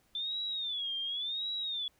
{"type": "tone with vibrato", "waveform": "sine", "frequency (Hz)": 3520, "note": "A7", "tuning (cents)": 0, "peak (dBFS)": -33, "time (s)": [0.15, 1.88], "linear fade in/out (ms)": 2, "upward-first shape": "sine", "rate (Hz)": 0.91, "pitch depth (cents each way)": 170, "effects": ["pink hiss -70 dBFS RMS until 1.99 s"]}